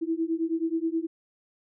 sine beating tone pair, 322.9 / 332.3 Hz, E4 / E4, -36 / +14 cents, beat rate 9.4 Hz, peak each -28 dBFS, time 0.01-1.07 s, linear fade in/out 20 ms, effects none

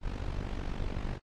brown noise with amplitude modulation, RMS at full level -31 dBFS, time 0.01-1.2 s, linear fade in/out 50 ms, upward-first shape sine, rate 48.3 Hz, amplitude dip 85%, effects low-pass 5000 Hz 12 dB/octave + AAC 48 kbps

